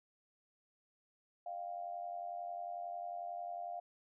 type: tone with amplitude modulation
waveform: sine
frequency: 698.5 Hz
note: F5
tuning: in tune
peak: -37 dBFS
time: 1.46-3.8 s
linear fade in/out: 5 ms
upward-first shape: sine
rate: 91.1 Hz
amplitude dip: 70%
effects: none